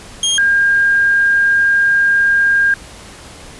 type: tone pair in turn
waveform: 25% pulse / sine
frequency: 3235 / 1610 Hz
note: G#7 / G6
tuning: -46 / +46 cents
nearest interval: octave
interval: 1208 cents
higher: first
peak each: -9 dBFS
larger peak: neither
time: 0.23-0.38 / 0.38-2.74 s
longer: second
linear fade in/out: 2 ms
effects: pink hiss -36 dBFS RMS until 3.59 s + resampled to 24000 Hz